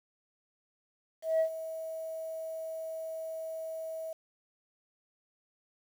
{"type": "tone with ADSR envelope", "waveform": "sine", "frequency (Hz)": 644, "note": "E5", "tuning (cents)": -41, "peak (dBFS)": -21, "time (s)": [1.22, 4.13], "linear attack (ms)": 180, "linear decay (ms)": 88, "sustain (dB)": -15, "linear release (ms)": 4, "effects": ["tanh soft clip ceiling -22 dBFS", "9-bit"]}